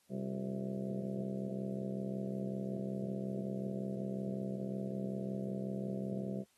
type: harmonic tone with a mistuned harmonic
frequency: 65.41 Hz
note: C2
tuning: in tune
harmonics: 2 / 3 / 4 / 5 / 6 / 7 / 8 / 9 / 10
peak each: -45 / -38 / -51 / -48 / -47 / -51 / -48 / -55 / -49 dBFS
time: 0.09-6.45 s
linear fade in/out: 50 ms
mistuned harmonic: 5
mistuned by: +120 cents
effects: white hiss -72 dBFS RMS until 6.57 s + AAC 32 kbps